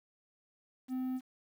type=tone with quantisation; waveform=triangle; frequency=256.9 Hz; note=C4; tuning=32 cents flat; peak=-31 dBFS; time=0.88-1.21 s; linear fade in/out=50 ms; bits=10; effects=none